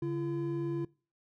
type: tone pair together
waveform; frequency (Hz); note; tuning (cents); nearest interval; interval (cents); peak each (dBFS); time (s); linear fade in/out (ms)
triangle; 142.7 / 339.2; D3 / E4; -49 / +50; octave + minor third; 1499; -33 / -31; 0.02-0.85; 5
effects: noise-tail reverb RT60 0.4 s tail -24 dB re dry